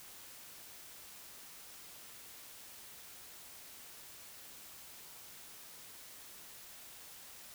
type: silence
effects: white hiss -53 dBFS RMS until 7.54 s